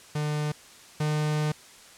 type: tone pair in turn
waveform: 45% pulse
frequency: 150 / 151.66 Hz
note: D3 / D#3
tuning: +37 / -44 cents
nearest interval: unison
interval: 19 cents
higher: second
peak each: -26 / -24 dBFS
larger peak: second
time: 0.15-0.52 / 1-1.52 s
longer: second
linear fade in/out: 5 ms
effects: white hiss -50 dBFS RMS until 1.97 s + low-pass 9000 Hz 12 dB/octave